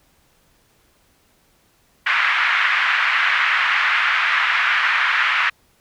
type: band-pass noise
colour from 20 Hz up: white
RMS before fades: -18 dBFS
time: 2.06-5.5 s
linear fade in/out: 10 ms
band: 1200 to 2300 Hz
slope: 24 dB/octave
effects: pink hiss -59 dBFS RMS until 5.8 s